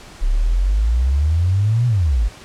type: exponential two-way sweep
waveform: sine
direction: up then down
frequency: 32.7 to 124.3 to 46.78 Hz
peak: -13 dBFS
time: 0.21-2.29 s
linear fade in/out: 20 ms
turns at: 1.87 s
effects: pink hiss -40 dBFS RMS until 2.44 s + low-pass 8000 Hz 12 dB/octave